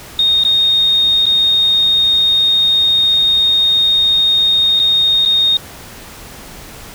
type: tone with dropouts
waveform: sine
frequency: 3703 Hz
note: A#7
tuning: 12 cents flat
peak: -9 dBFS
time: 0.19-5.57 s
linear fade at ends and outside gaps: 2 ms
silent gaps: 0.437-0.449 / 1.257-1.265 / 4.794-4.798 / 5.252-5.258 s
effects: pink hiss -34 dBFS RMS until 6.94 s